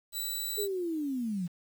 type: tone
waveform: 10% pulse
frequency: 3951 Hz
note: B7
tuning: in tune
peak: -25 dBFS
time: 0.12-0.68 s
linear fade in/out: 50 ms
type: linear sweep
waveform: sine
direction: down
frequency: 424.7 to 165.8 Hz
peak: -30 dBFS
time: 0.57-1.48 s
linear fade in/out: 20 ms
effects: 9-bit